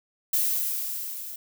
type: noise with level ramp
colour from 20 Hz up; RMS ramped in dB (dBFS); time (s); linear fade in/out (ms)
violet; -23 to -38; 0.33-1.36; 5
effects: none